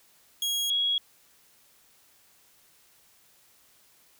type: tone pair in turn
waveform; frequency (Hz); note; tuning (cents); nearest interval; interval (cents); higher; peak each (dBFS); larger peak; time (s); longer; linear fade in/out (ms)
sawtooth / sine; 3300 / 3319; G#7 / G#7; -12 / -2; unison; 10; second; -23 / -23; neither; 0.42-0.7 / 0.7-0.98; neither; 2
effects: white hiss -61 dBFS RMS until 4.19 s